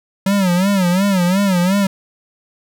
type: tone with vibrato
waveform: square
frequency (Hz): 188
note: F#3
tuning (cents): +28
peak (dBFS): -13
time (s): 0.26-1.87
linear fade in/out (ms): 5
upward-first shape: sine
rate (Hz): 2.8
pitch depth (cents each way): 130
effects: none